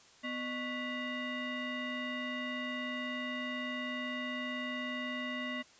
sine tone with frequency modulation, 1111 Hz, C#6, 4 cents sharp, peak -35 dBFS, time 0.23-5.63 s, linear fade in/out 20 ms, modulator 861 Hz, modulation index 1.9, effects white hiss -60 dBFS RMS until 5.79 s + resampled to 16000 Hz

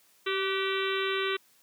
harmonic tone with a mistuned harmonic, 387.4 Hz, G4, 20 cents flat, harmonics 1 / 3 / 4 / 5 / 6 / 7 / 8 / 9 / 10, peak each -30 / -35 / -36 / -37 / -38 / -38 / -39 / -40 / -40 dBFS, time 0.26-1.37 s, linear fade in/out 10 ms, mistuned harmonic 4, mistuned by -47 cents, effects white hiss -63 dBFS RMS until 1.62 s + high-pass 150 Hz 12 dB/octave

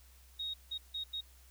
sine tone bursts at uneven times, 3757 Hz, A#7, 13 cents sharp, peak -36 dBFS, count 4, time 0.39-0.54 / 0.71-0.78 / 0.94-1.04 / 1.13-1.21 s, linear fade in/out 10 ms, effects added 63 Hz sine -58 dBFS peak until 1.5 s + white hiss -64 dBFS RMS until 1.5 s

